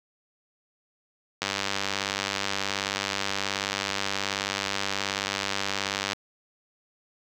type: click train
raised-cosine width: 0.2 ms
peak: -9 dBFS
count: 466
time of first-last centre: 1.42-6.131 s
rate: 98.7 Hz
effects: high-pass 80 Hz 12 dB/octave + 8-bit